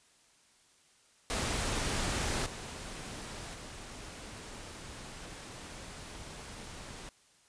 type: noise with level steps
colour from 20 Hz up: pink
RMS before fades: -33 / -43 / -46 dBFS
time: 1.3-7.09 s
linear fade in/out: 0 ms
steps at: 2.46 / 3.54 s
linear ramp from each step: 2 ms
effects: white hiss -65 dBFS RMS until 7.48 s + resampled to 22050 Hz